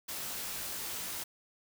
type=noise with comb filter; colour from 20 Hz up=white; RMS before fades=-39 dBFS; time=0.08-1.24 s; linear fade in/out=10 ms; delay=19 ms; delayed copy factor=-0.6; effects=none